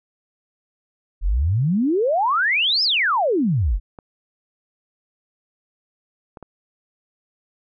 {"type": "exponential two-way sweep", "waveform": "sine", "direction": "up then down", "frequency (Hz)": [38.19, 5340, 38.19], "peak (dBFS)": -16, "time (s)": [1.21, 3.8], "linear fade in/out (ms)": 50, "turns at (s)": 2.83}
{"type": "clicks", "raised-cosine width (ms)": 1, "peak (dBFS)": -24, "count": 3, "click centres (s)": [3.988, 6.372, 6.427]}
{"effects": []}